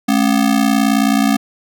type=ring-modulated tone; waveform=square; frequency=243.3 Hz; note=B3; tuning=26 cents flat; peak=-9 dBFS; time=0.08-1.37 s; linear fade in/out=10 ms; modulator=29.5 Hz; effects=none